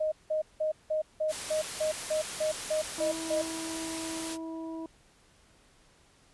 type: tone bursts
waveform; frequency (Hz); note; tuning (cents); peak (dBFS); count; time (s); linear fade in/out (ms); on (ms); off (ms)
sine; 621; D#5; -3; -26; 12; 0-3.42; 10; 120; 180
type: noise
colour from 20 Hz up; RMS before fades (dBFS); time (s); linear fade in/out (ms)
white; -37; 1.28-4.38; 50
type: harmonic tone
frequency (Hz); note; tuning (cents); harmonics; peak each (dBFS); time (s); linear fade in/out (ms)
324.8; E4; -26; 1 / 2 / 3; -36 / -45 / -47; 2.98-4.86; 2
effects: pink hiss -62 dBFS RMS until 6.33 s + resampled to 24000 Hz